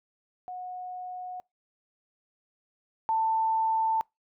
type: tone pair in turn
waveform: sine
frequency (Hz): 730 / 890.1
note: F#5 / A5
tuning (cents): -24 / +20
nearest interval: minor third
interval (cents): 344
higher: second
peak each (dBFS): -35 / -23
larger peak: second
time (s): 0.48-1.4 / 3.09-4.01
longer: neither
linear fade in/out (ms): 0
effects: noise-tail reverb RT60 0.2 s tail -26 dB re dry